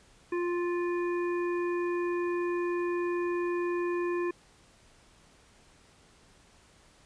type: harmonic tone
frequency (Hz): 350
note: F4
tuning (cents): +4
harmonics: 1 / 3 / 5 / 7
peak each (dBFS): -28 / -38 / -42 / -45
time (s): 0.32-4.31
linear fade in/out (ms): 5
effects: pink hiss -60 dBFS RMS until 7.05 s + resampled to 22050 Hz